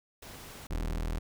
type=noise; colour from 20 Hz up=pink; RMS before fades=-47 dBFS; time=0.22-0.67 s; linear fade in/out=5 ms
type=tone; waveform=35% pulse; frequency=40.09 Hz; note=E1; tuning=47 cents flat; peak=-29 dBFS; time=0.7-1.19 s; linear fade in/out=10 ms
type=clicks; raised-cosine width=3 ms; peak=-29 dBFS; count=6; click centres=0.72 / 0.754 / 0.811 / 0.846 / 0.913 / 0.971 s
effects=none